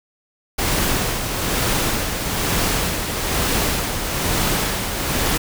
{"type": "noise with tremolo", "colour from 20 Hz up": "pink", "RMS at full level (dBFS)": -19, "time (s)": [0.58, 5.38], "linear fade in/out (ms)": 10, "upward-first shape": "sine", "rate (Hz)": 1.1, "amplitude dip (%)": 45, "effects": []}